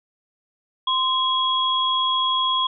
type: tone pair together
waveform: sine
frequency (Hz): 1039 / 3316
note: C6 / G#7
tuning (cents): -12 / -3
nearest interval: octave + minor sixth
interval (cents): 2009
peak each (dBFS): -21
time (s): 0.87-2.67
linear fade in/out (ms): 5
effects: none